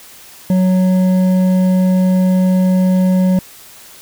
sine tone with hard clipping, 185 Hz, F#3, in tune, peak -11 dBFS, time 0.5-3.39 s, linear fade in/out 2 ms, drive 7 dB, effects white hiss -39 dBFS RMS until 4.01 s

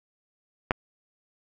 clicks, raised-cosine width 0.5 ms, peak -6 / -17 dBFS, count 2, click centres 0.709 / 0.717 s, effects none

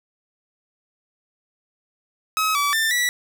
sawtooth tone with pitch steps, 1278 / 1149 / 1786 / 1951 Hz, D#6 / D6 / A6 / B6, +46 / -38 / +25 / -22 cents, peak -15 dBFS, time 2.37-3.09 s, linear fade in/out 0 ms, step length 180 ms, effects none

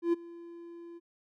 triangle tone with ADSR envelope, 340.7 Hz, F4, 43 cents flat, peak -20 dBFS, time 0.02-1 s, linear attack 110 ms, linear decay 17 ms, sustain -22 dB, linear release 31 ms, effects none

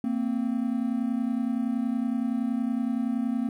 triangle tone pair together, 229.3 / 260 Hz, A#3 / C4, -28 / -11 cents, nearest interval major second, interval 217 cents, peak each -25 / -26 dBFS, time 0.04-3.49 s, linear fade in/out 2 ms, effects 10-bit

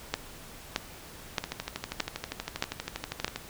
two click trains, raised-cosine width 0.2 ms, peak -15 / -9 dBFS, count 25 / 6, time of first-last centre 1.44-3.36 / 0.14-3.246 s, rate 12.5 / 1.61 Hz, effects pink hiss -47 dBFS RMS until 3.49 s

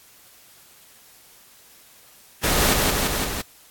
pink noise with echo, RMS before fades -20 dBFS, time 2.43-2.74 s, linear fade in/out 10 ms, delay 170 ms, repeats 4, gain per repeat -2 dB, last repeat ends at 3.42 s, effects white hiss -51 dBFS RMS until 3.7 s + AAC 64 kbps

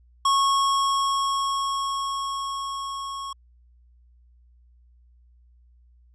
square tone with level ramp, 1098 Hz, C#6, 17 cents flat, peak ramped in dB -18 to -32 dBFS, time 0.25-3.33 s, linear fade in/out 5 ms, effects added 60 Hz sine -53 dBFS peak until 6.14 s + resampled to 22050 Hz

